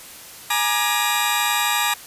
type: tone cluster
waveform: 20% pulse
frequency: 834 / 946 / 1197 / 3835 Hz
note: G#5 / A#5 / D6 / A#7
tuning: +7 / +25 / +33 / +48 cents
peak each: -19 dBFS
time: 0.5-1.94 s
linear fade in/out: 5 ms
effects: white hiss -40 dBFS RMS until 2.06 s + resampled to 32000 Hz